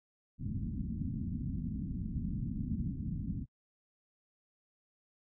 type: low-pass noise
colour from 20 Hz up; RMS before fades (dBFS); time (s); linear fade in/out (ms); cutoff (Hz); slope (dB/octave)
white; -37; 0.38-3.46; 50; 250; 48
effects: noise-tail reverb RT60 0.1 s tail -26 dB re dry